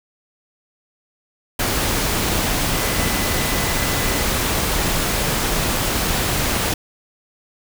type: tone in noise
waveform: sine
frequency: 2004 Hz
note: B6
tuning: 25 cents sharp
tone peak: -31 dBFS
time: 2.74-4.24 s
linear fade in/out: 5 ms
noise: pink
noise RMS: -20 dBFS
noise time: 1.59-6.74 s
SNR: -14 dB
effects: none